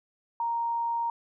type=tone; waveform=sine; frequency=932.3 Hz; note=A#5; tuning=in tune; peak=-26 dBFS; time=0.4-1.1 s; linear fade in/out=2 ms; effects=none